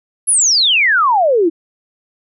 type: exponential sweep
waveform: sine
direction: down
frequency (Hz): 11175 to 311.1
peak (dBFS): -9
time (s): 0.27-1.5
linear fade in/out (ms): 20
effects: none